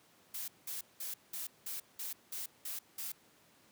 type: noise bursts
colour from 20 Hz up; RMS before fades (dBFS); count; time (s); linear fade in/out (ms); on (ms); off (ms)
blue; -41; 9; 0.34-3.12; 5; 140; 190
effects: pink hiss -65 dBFS RMS until 3.71 s + high-pass 150 Hz 12 dB/octave